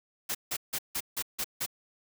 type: noise bursts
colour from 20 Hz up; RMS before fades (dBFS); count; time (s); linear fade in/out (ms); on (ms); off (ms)
white; -32; 7; 0.29-1.663; 10; 59; 160
effects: none